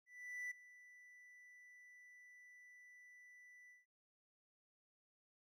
triangle tone with ADSR envelope, 1978 Hz, B6, 2 cents sharp, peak -40 dBFS, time 0.06-3.86 s, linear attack 450 ms, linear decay 9 ms, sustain -18 dB, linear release 160 ms, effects none

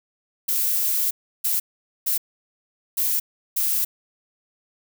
violet noise bursts at uneven times, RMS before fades -22 dBFS, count 5, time 0.48-1.11 / 1.44-1.6 / 2.06-2.18 / 2.97-3.2 / 3.56-3.85 s, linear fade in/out 10 ms, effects none

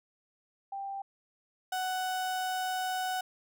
sine / 35% pulse tone pair in turn, 788 / 743.8 Hz, G5 / F#5, +9 / +9 cents, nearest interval minor second, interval 100 cents, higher first, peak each -35 / -29 dBFS, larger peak second, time 0.72-1.02 / 1.72-3.21 s, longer second, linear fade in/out 5 ms, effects none

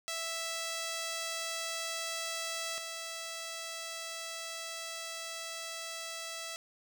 5% pulse tone pair in turn, 659.3 / 659.3 Hz, E5 / E5, 0 / 0 cents, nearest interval unison, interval 0 cents, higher neither, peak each -24 / -28 dBFS, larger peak first, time 0.08-2.78 / 2.78-6.56 s, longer second, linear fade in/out 0 ms, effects none

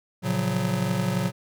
square chord, Gb major seventh, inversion first, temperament just, 115.62 / 138.75 / 173.43 / 185 Hz, Bb2 / Db3 / F3 / Gb3, -14 / +2 / -12 / 0 cents, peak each -30 / -30 / -33 / -27 dBFS, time 0.22-1.32 s, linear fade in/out 50 ms, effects none

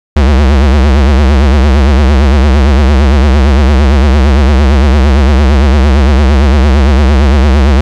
square tone with vibrato, 69.3 Hz, C#2, in tune, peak -4 dBFS, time 0.16-7.81 s, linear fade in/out 5 ms, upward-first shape triangle, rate 8.8 Hz, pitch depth 190 cents each way, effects low-pass 5000 Hz 12 dB/octave + 7-bit

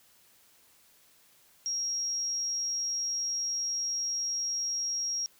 sine tone, 5610 Hz, F8, 7 cents sharp, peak -29 dBFS, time 1.66-5.26 s, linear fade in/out 0 ms, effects white hiss -62 dBFS RMS until 5.39 s

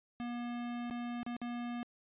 square tone with dropouts, 240 Hz, B3, 49 cents flat, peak -38 dBFS, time 0.2-1.83 s, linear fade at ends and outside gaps 0 ms, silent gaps 0.9-0.909 / 1.231-1.264 / 1.366-1.416 s, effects resampled to 8000 Hz

